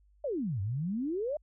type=exponential two-way sweep; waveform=sine; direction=down then up; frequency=630 to 92.7 to 630 Hz; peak=-30 dBFS; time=0.24-1.37 s; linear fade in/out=5 ms; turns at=0.61 s; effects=added 50 Hz sine -61 dBFS peak until 1.42 s